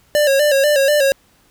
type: tone with vibrato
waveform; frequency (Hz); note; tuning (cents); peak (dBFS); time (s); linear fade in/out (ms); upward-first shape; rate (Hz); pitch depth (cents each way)
square; 569; C#5; +45; -12; 0.15-1.12; 0; square; 4.1; 72
effects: pink hiss -55 dBFS RMS until 1.5 s